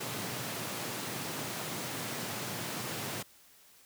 pink high-pass noise, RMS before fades -38 dBFS, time 0-3.23 s, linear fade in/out 10 ms, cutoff 100 Hz, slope 96 dB/octave, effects white hiss -60 dBFS RMS until 3.85 s

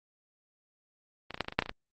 clicks, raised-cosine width 0.3 ms, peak -23 / -19 / -28 / -11 / -28 / -16 / -23 / -6 / -14 / -23 / -18 dBFS, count 11, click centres 1.307 / 1.344 / 1.377 / 1.407 / 1.446 / 1.484 / 1.524 / 1.59 / 1.623 / 1.66 / 1.694 s, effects Opus 24 kbps

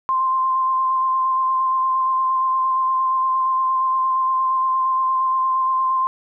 sine tone with vibrato, 1046.5 Hz, C6, in tune, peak -16 dBFS, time 0.09-6.07 s, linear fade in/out 0 ms, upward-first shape square, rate 8.6 Hz, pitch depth 11 cents each way, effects none

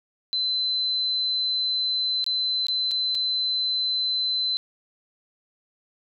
sine tone with dropouts, 4050 Hz, B7, 43 cents sharp, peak -22 dBFS, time 0.33-4.57 s, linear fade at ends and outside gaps 0 ms, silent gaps 2.242-2.264 / 2.668-2.684 / 2.911-2.916 / 3.148-3.152 s, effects none

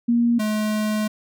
sine / square tone pair in turn, 236.3 / 213.6 Hz, A#3 / G#3, +24 / +49 cents, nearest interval major second, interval 175 cents, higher first, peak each -15 / -21 dBFS, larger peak first, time 0.08-0.39 / 0.39-1.08 s, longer second, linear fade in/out 10 ms, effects none

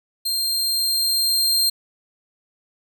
sawtooth tone with level ramp, 4186 Hz, C8, in tune, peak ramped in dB -18 to -13 dBFS, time 0.25-1.7 s, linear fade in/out 10 ms, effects none

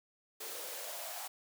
white noise with high-pass filter sweep, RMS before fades -43 dBFS, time 0.4-1.28 s, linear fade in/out 10 ms, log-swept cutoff 410 to 780 Hz, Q 4.8, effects none

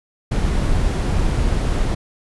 brown noise, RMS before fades -18 dBFS, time 0.31-1.95 s, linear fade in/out 10 ms, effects resampled to 24000 Hz

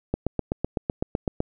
click train, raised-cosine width 2 ms, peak -10 dBFS, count 11, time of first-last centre 0.14-1.404 s, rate 7.91 Hz, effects none

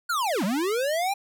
square linear two-way sweep, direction down then up, 1480 to 175 to 816 Hz, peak -24 dBFS, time 0.09-1.14 s, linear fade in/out 10 ms, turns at 0.44 s, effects none

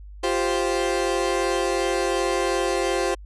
30% pulse chord, F suspended second, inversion none, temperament equal, 349.2 / 392 / 523.3 Hz, F4 / G4 / C5, 0 / 0 / 0 cents, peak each -23 dBFS, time 0.23-3.15 s, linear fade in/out 10 ms, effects added 50 Hz sine -38 dBFS peak until 3.25 s + resampled to 24000 Hz

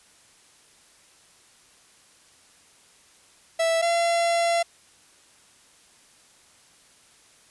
45% pulse tone pair in turn, 659.3 / 681 Hz, E5 / F5, 0 / -44 cents, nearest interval minor second, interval 56 cents, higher second, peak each -20 dBFS, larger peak neither, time 3.59-3.82 / 3.82-4.63 s, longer second, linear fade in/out 10 ms, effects white hiss -56 dBFS RMS until 7.5 s + resampled to 24000 Hz

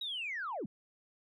sine linear sweep, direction down, 3887 to 149.1 Hz, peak -35 dBFS, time 0.01-0.66 s, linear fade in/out 5 ms, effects tanh soft clip ceiling -31 dBFS

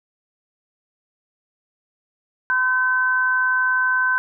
sine tone pair together, 1020.2 / 1532 Hz, C6 / G6, -44 / -40 cents, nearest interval perfect fifth, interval 704 cents, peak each -23 / -17 dBFS, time 2.5-4.18 s, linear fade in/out 0 ms, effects none

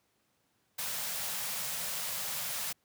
white band-stop noise, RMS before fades -36 dBFS, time 0.78-2.73 s, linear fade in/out 10 ms, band 220 to 470 Hz, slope 48 dB/octave, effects pink hiss -74 dBFS RMS until 2.84 s + high-pass 100 Hz 12 dB/octave

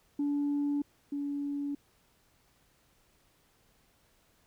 sine tone pair in turn, 287.8 / 285.2 Hz, D4 / C#4, -35 / +49 cents, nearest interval unison, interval 16 cents, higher first, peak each -26 / -31 dBFS, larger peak first, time 0.19-0.82 / 1.12-1.75 s, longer neither, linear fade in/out 5 ms, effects tanh soft clip ceiling -25 dBFS + pink hiss -68 dBFS RMS until 4.46 s

